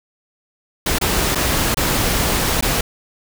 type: noise with dropouts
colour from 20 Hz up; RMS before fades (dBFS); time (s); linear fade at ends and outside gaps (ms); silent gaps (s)
pink; -18; 0.86-2.81; 5; 0.986-1.012 / 1.349-1.355 / 1.745-1.77 / 2.61-2.624
effects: none